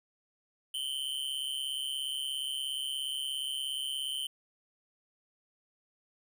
square tone with amplitude modulation, 3066 Hz, G7, 39 cents flat, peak -30 dBFS, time 0.74-4.27 s, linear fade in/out 5 ms, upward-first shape sine, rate 137 Hz, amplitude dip 85%, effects 11-bit

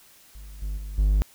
triangle tone with level steps, 50.3 Hz, G1, 45 cents sharp, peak -37 / -25 / -30 / -15 dBFS, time 0.35-1.22 s, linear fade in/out 0 ms, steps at 0.62 / 0.77 / 0.98 s, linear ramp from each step 5 ms, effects white hiss -54 dBFS RMS until 1.34 s

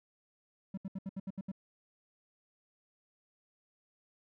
triangle tone bursts, 192.5 Hz, G3, 31 cents flat, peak -34 dBFS, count 8, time 0.74-1.517 s, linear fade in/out 5 ms, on 35 ms, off 71 ms, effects none

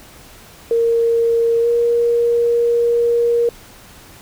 sine tone with pitch glide, 463.1 to 471.5 Hz, A#4 to A#4, -11 to +20 cents, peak -12 dBFS, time 0.71-3.49 s, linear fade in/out 2 ms, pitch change +31 cents, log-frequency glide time 1.61-1.67 s, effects pink hiss -42 dBFS RMS until 4.21 s

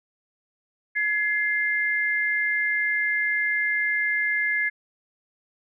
sine tone pair together, 1696.9 / 2093 Hz, G#6 / C7, +37 / 0 cents, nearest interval major third, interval 363 cents, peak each -24 dBFS, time 0.95-4.7 s, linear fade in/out 20 ms, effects none

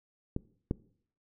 clicks, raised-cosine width 3 ms, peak -19 / -16 dBFS, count 2, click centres 0.364 / 0.711 s, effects noise-tail reverb RT60 0.6 s tail -21 dB re dry

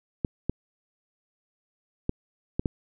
clicks, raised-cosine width 3 ms, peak -12 dBFS, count 5, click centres 0.248 / 0.496 / 2.094 / 2.595 / 2.658 s, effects none

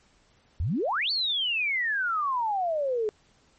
sine exponential two-way sweep, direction up then down, 68.5 to 4568 to 414.3 Hz, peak -24 dBFS, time 0.6-3.09 s, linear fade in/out 0 ms, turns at 1.11 s, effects pink hiss -63 dBFS RMS until 3.58 s + MP3 32 kbps

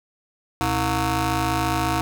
15% pulse ring-modulated tone, 197.5 Hz, G3, 13 cents sharp, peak -11 dBFS, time 0.61-2.01 s, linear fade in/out 0 ms, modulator 521 Hz, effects none

